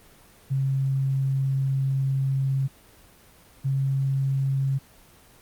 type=tone pair in turn; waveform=sine; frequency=135 / 135.73 Hz; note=C#3 / C#3; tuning=-45 / -36 cents; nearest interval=unison; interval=9 cents; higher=second; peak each=-21 dBFS; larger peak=neither; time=0.5-2.68 / 3.64-4.79 s; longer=first; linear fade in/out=20 ms; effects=pink hiss -53 dBFS RMS until 5.41 s + Opus 24 kbps